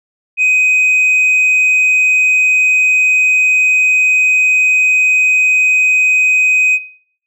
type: tone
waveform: sine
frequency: 2511 Hz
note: D#7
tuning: 15 cents sharp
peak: -6 dBFS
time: 0.37-6.79 s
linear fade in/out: 50 ms
effects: noise-tail reverb RT60 0.6 s tail -19 dB re dry + tanh soft clip ceiling -7 dBFS